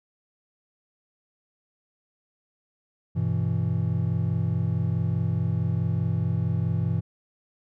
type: chord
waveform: triangle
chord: E minor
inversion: first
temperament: just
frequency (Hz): 98.89 / 123.61 / 164.81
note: G2 / B2 / E3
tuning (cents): +16 / +2 / 0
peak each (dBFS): -25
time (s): 3.15-7.01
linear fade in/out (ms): 20
effects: none